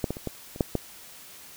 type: clicks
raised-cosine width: 2 ms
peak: -11 / -15 / -24 / -16 / -26 / -8 / -11 dBFS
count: 7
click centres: 0.042 / 0.106 / 0.169 / 0.273 / 0.561 / 0.608 / 0.753 s
effects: white hiss -47 dBFS RMS until 1.56 s